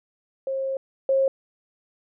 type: tone pair in turn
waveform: sine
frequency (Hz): 536 / 538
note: C5 / C5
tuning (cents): +42 / +48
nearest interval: unison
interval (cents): 6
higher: second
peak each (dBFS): -24 / -17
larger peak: second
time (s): 0.47-0.77 / 1.09-1.28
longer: first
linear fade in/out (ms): 2
effects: none